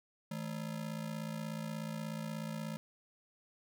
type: ring-modulated tone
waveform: square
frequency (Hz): 188.3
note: F#3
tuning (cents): +31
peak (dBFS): -36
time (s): 0.31-2.77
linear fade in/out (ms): 0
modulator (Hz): 28.3
effects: none